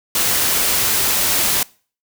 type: noise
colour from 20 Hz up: white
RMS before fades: -17 dBFS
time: 0.15-1.63 s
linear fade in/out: 2 ms
effects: noise-tail reverb RT60 0.4 s tail -23 dB re dry